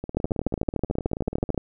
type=two click trains; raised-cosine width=2 ms; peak=-9 / -18 dBFS; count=20 / 29; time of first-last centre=0.17-1.577 / 0.04-1.545 s; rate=13.5 / 18.6 Hz; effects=none